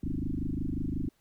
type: tone with frequency modulation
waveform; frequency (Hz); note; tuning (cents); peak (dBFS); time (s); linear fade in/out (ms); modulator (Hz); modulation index
sine; 130.81; C3; 0; -29; 0.03-1.09; 5; 25.6; 6.8
effects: pink hiss -70 dBFS RMS until 1.2 s